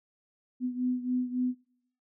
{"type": "beating tone pair", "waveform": "sine", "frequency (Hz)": [249.8, 253.4], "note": ["B3", "B3"], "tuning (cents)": [20, 45], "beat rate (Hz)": 3.6, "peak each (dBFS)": [-29, -33], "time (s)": [0.6, 1.55], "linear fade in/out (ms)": 50, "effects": ["noise-tail reverb RT60 0.7 s tail -22 dB re dry"]}